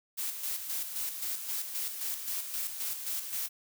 blue noise with tremolo, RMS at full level -34 dBFS, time 0.17-3.49 s, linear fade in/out 20 ms, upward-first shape square, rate 3.8 Hz, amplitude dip 50%, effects none

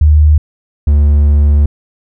sine / triangle tone pair in turn, 75.8 / 72.91 Hz, D#2 / D2, -45 / -12 cents, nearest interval minor second, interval 67 cents, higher first, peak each -3 dBFS, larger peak neither, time 0.01-0.38 / 0.87-1.66 s, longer second, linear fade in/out 5 ms, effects none

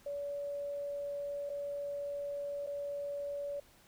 sine tone with dropouts, 571 Hz, D5, 49 cents flat, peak -36 dBFS, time 0.06-3.6 s, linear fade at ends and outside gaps 5 ms, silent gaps 1.494-1.499 / 2.665-2.671 s, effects pink hiss -63 dBFS RMS until 3.87 s

